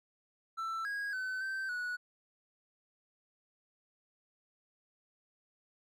triangle tone with pitch steps, 1332 / 1644 / 1518 / 1553 / 1468 Hz, E6 / G#6 / F#6 / G6 / F#6, +18 / -18 / +44 / -17 / -14 cents, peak -33 dBFS, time 0.57-1.97 s, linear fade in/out 20 ms, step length 280 ms, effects none

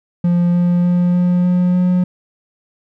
triangle tone with pitch steps, 174.4 / 175.61 / 176.83 / 178.06 / 179.3 / 180.55 Hz, F3 / F3 / F3 / F3 / F3 / F#3, -2 / +10 / +22 / +34 / +46 / -42 cents, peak -9 dBFS, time 0.24-2.04 s, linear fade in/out 5 ms, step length 300 ms, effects none

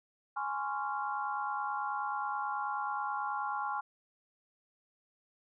sine chord, Db major seventh, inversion second, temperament just, 831.5 / 1039.4 / 1108.7 / 1385.9 Hz, Ab5 / C6 / Db6 / F6, +2 / -12 / 0 / -14 cents, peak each -36 / -40 / -39 / -39 dBFS, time 0.36-3.81 s, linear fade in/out 10 ms, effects none

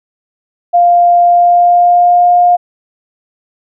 sine tone with pitch glide, 699 to 708.3 Hz, F5 to F5, +1 to +24 cents, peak -4 dBFS, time 0.73-2.57 s, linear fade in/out 20 ms, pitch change +23 cents, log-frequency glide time 1.24-2.3 s, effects none

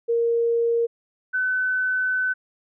sine tone pair in turn, 466.2 / 1511.2 Hz, A#4 / F#6, 0 / +36 cents, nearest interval octave + minor sixth, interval 2036 cents, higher second, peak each -18 / -20 dBFS, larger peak first, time 0.08-0.87 / 1.33-2.34 s, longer second, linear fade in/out 20 ms, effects none

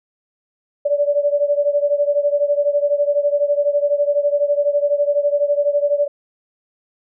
sine beating tone pair, 575 / 587 Hz, D5 / D5, -37 / -1 cents, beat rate 12 Hz, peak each -16 / -19 dBFS, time 0.85-6.08 s, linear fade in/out 10 ms, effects none

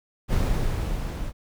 brown noise with level ramp, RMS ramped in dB -21 to -31 dBFS, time 0.28-1.33 s, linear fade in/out 50 ms, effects none

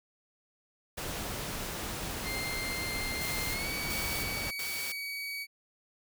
pink noise, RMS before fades -37 dBFS, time 0.97-4.51 s, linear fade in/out 10 ms
30% pulse tone with pitch glide, 2100 to 2264 Hz, C7 to C#7, +6 to +36 cents, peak -33 dBFS, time 2.23-5.47 s, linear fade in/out 50 ms, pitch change +130 cents, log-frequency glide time 3.5-3.67 s
white noise bursts, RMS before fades -39 dBFS, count 3, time 3.21-4.92 s, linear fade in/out 2 ms, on 330 ms, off 360 ms
effects none

